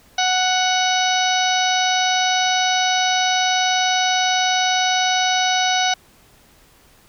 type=harmonic tone with a mistuned harmonic; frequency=740 Hz; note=F#5; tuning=in tune; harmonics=1 / 2 / 3 / 4 / 5 / 6 / 7 / 8; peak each=-19 / -24 / -26 / -25 / -24 / -30 / -31 / -26 dBFS; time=0.18-5.94 s; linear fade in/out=5 ms; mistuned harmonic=5; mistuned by=+46 cents; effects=pink hiss -52 dBFS RMS until 7.08 s